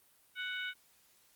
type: harmonic tone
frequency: 742 Hz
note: F#5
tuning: 5 cents sharp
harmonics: 2 / 3 / 4 / 5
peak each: -38 / -42 / -44 / -46 dBFS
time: 0.35-0.74 s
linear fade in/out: 50 ms
effects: white hiss -67 dBFS RMS until 1.35 s + Opus 32 kbps